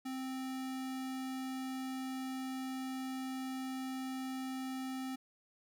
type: tone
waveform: square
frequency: 261.6 Hz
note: C4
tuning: in tune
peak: -39 dBFS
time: 0.05-5.16 s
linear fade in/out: 10 ms
effects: none